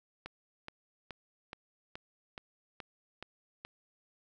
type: click train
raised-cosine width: 0.3 ms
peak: -26 dBFS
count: 9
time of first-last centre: 0.26-3.65 s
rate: 2.36 Hz
effects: none